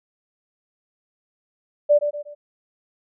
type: tone with echo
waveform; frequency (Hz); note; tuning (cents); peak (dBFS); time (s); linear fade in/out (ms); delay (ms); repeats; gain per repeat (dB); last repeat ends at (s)
sine; 587.3; D5; 0; -11; 1.89-1.99; 20; 120; 3; -8; 2.35
effects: none